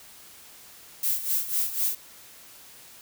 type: noise with tremolo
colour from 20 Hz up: violet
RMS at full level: -24 dBFS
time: 1.03-1.95 s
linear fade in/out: 2 ms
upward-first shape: sine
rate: 4 Hz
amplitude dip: 75%
effects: white hiss -49 dBFS RMS until 3.01 s